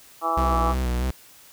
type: harmonic tone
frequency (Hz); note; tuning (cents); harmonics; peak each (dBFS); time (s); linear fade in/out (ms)
164.81; E3; 0; 2 / 3 / 4 / 5 / 6 / 7 / 8; -34 / -35 / -30 / -26 / -34 / -24 / -32; 0.21-0.75; 50
type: tone with vibrato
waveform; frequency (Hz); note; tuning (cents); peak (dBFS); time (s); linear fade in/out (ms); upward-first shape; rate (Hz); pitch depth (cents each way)
45% pulse; 62.5; B1; +21; -22; 0.37-1.11; 5; square; 3.1; 47
effects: white hiss -50 dBFS RMS until 1.52 s